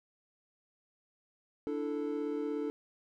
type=chord; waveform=triangle; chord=D suspended second; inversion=none; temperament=just; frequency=293.7 / 330.4 / 440.5 Hz; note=D4 / E4 / A4; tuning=0 / +4 / +2 cents; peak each=-34 / -39 / -34 dBFS; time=1.67-2.7 s; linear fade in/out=0 ms; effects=none